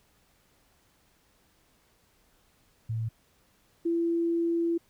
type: tone pair in turn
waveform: sine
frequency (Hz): 112.4 / 336.8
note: A2 / E4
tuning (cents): +37 / +37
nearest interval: octave + perfect fifth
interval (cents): 1900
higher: second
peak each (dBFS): -28 / -24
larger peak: second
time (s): 2.89-3.09 / 3.85-4.78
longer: second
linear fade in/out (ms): 10
effects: pink hiss -66 dBFS RMS until 4.89 s